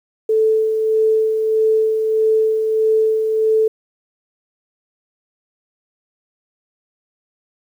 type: tone with tremolo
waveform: sine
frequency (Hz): 438.7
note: A4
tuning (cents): -5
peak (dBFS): -11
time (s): 0.29-3.68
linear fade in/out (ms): 5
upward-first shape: sine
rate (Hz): 1.6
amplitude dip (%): 40
effects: 8-bit